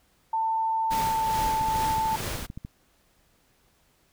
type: tone with pitch glide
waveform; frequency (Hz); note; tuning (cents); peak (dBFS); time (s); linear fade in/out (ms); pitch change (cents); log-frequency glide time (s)
sine; 893 to 882.2; A5 to A5; +25 to +4; -23; 0.33-2.16; 5; -21; 0.98-1.43
type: noise with tremolo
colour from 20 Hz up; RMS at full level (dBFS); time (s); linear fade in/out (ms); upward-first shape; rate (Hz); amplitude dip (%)
pink; -32; 0.9-2.47; 20; sine; 2.4; 45
type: click train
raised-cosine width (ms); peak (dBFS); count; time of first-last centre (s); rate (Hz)
5; -24; 18; 1.39-2.649; 13.5
effects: pink hiss -65 dBFS RMS until 4.12 s